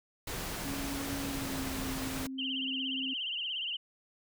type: noise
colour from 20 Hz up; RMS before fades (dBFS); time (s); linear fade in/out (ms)
pink; -38; 0.27-2.27; 5
type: tone with pitch glide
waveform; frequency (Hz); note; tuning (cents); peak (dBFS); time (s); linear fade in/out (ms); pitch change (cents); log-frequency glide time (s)
sine; 277.2 to 264.5; C#4 to C4; 0 to +19; -37; 0.64-3.14; 10; -81; 1.26-1.69
type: tone with vibrato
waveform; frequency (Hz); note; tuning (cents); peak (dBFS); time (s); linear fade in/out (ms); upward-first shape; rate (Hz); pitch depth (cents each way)
sine; 2960; F#7; 0; -33; 2.38-3.77; 10; triangle; 17; 140
effects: none